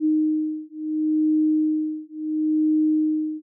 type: beating tone pair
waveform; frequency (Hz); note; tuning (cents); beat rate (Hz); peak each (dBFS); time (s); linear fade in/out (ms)
sine; 309.1 / 309.82; D#4 / D#4; -11 / -7; 0.72; -22; 0-3.42; 50
effects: none